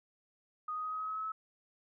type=tone with pitch steps; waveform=sine; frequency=1241 / 1248.9 / 1256.9 / 1264.9 / 1272.9 / 1281.1 / 1289.2 / 1297.4 Hz; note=D#6 / D#6 / D#6 / D#6 / D#6 / E6 / E6 / E6; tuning=-5 / +6 / +17 / +28 / +39 / -50 / -39 / -28 cents; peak=-35 dBFS; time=0.68-1.32 s; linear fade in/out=5 ms; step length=80 ms; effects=none